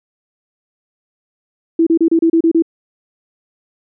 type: tone bursts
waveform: sine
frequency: 329.6 Hz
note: E4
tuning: in tune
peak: -8 dBFS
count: 8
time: 1.79-2.623 s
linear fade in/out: 5 ms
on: 77 ms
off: 31 ms
effects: none